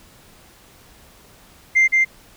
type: tone with echo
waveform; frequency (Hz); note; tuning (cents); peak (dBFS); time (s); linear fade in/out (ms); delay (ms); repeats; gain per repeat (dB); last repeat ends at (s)
sine; 2093; C7; 0; -9; 1.75-1.88; 20; 170; 1; -2; 2.05
effects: tanh soft clip ceiling -9 dBFS + pink hiss -49 dBFS RMS until 2.36 s